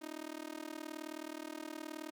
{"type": "tone with amplitude modulation", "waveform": "sawtooth", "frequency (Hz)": 311.1, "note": "D#4", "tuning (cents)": 0, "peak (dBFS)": -35, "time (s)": [0.01, 2.11], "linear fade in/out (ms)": 20, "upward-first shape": "sine", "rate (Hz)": 39, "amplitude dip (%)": 100, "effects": []}